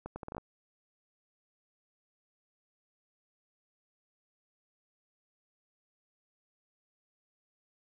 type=accelerating click train; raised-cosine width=1 ms; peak=-26 dBFS; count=8; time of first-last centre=0.06-0.381 s; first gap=100 ms; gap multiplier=0.72; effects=none